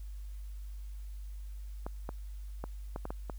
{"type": "clicks", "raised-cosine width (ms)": 1, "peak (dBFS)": -24, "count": 7, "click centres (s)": [1.865, 2.091, 2.64, 2.961, 3.054, 3.105, 3.298], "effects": ["added 50 Hz sine -40 dBFS peak until 3.38 s", "white hiss -65 dBFS RMS until 3.38 s"]}